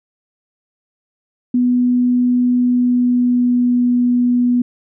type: tone with pitch glide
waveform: sine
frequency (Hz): 246.9 to 244.8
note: B3 to B3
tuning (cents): 0 to -15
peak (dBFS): -11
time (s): 1.54-4.62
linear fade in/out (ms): 5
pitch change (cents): -15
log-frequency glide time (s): 2.55-3.9
effects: none